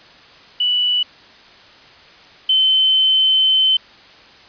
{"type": "tone pair in turn", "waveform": "sine", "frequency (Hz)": [2960, 3070], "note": ["F#7", "G7"], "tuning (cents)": [0, -37], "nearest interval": "minor second", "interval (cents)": 63, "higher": "second", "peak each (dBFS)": [-14, -11], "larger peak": "second", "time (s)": [[0.6, 1.03], [2.49, 3.77]], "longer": "second", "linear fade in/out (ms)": 5, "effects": ["white hiss -44 dBFS RMS until 4.48 s", "resampled to 11025 Hz"]}